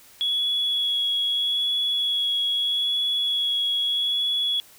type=tone with vibrato; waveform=sine; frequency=3358 Hz; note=G#7; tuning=18 cents sharp; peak=-20 dBFS; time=0.21-4.6 s; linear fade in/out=0 ms; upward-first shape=sine; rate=0.79 Hz; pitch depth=13 cents each way; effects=tanh soft clip ceiling -16 dBFS + white hiss -51 dBFS RMS until 4.78 s